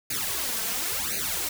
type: noise with flanger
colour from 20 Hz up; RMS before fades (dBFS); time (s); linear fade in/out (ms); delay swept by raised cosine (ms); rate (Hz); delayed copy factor
white; -29; 0.1-1.49; 5; 0.45 to 4.55; 0.95; +0.9
effects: none